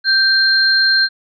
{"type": "tone pair together", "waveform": "sine", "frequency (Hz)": [1568, 4186], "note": ["G6", "C8"], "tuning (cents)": [0, 0], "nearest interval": "octave + perfect fourth", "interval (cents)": 1700, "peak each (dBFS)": -13, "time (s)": [0.04, 1.09], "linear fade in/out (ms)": 50, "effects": []}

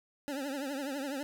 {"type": "tone with vibrato", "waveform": "25% pulse", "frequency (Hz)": 277.2, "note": "C#4", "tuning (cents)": 0, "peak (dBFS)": -31, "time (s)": [0.28, 1.23], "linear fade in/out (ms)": 0, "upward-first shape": "triangle", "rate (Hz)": 12, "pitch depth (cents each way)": 130, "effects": []}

